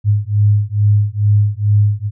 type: beating tone pair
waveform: sine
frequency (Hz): 102.7 / 105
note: G#2 / G#2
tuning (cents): -19 / +19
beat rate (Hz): 2.3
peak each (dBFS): -13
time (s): 0.04-2.11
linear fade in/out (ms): 50
effects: none